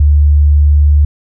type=tone; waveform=sine; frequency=73.42 Hz; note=D2; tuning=in tune; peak=-4 dBFS; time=0-1.05 s; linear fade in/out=5 ms; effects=none